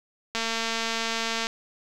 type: click train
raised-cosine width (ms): 0.2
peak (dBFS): -11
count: 255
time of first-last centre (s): 0.35-1.469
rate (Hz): 227
effects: none